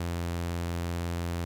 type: tone with vibrato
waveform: sawtooth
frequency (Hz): 85.8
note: F2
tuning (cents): -30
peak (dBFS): -26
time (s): 0-1.45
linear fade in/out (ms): 5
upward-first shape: triangle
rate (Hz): 18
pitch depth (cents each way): 20
effects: 11-bit